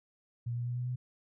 sine tone with pitch steps, 118.9 / 120.42 / 121.96 / 123.52 / 125.1 Hz, A#2 / B2 / B2 / B2 / B2, +35 / -43 / -21 / +1 / +23 cents, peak -32 dBFS, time 0.46-0.96 s, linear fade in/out 10 ms, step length 100 ms, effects none

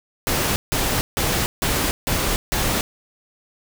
pink noise bursts, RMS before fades -21 dBFS, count 6, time 0.27-2.81 s, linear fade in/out 0 ms, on 290 ms, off 160 ms, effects none

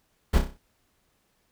brown noise with echo, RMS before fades -19 dBFS, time 0.33-0.39 s, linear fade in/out 10 ms, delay 31 ms, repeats 6, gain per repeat -6 dB, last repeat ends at 0.576 s, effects pink hiss -70 dBFS RMS until 1.51 s

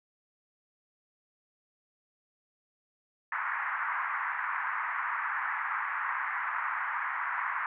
pink band-pass noise, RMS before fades -33 dBFS, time 3.32-7.66 s, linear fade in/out 2 ms, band 940 to 2000 Hz, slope 48 dB/octave, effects none

